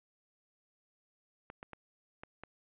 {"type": "clicks", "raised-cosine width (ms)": 0.5, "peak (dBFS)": -30, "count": 5, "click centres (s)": [1.501, 1.629, 1.733, 2.235, 2.436], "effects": ["resampled to 8000 Hz"]}